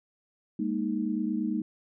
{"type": "chord", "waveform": "sine", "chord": "Ab suspended second", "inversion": "none", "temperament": "equal with one note detuned", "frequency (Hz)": [204.1, 233.1, 311.1], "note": ["Ab3", "Bb3", "Eb4"], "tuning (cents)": [-30, 0, 0], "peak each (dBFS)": -31, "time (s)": [0.59, 1.62], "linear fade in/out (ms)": 5, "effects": []}